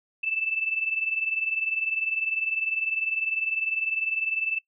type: tone pair together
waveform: sine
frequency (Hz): 2637 / 2657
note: E7 / E7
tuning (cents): 0 / +13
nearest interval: unison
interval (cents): 13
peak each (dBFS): -26 / -30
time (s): 0.23-4.59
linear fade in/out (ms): 10
effects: noise-tail reverb RT60 0.1 s tail -22 dB re dry